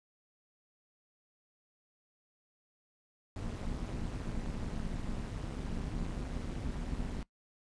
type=noise with amplitude modulation; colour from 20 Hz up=brown; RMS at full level=-34 dBFS; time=3.36-7.23 s; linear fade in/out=2 ms; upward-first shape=sine; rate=202 Hz; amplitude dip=85%; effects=noise-tail reverb RT60 0.1 s tail -21 dB re dry + resampled to 22050 Hz